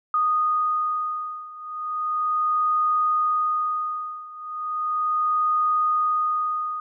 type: beating tone pair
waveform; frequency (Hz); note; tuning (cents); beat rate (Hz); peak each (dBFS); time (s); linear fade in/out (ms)
sine; 1237 / 1237.36; D#6 / D#6; -10 / -10; 0.36; -23 / -25; 0.14-6.8; 2
effects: none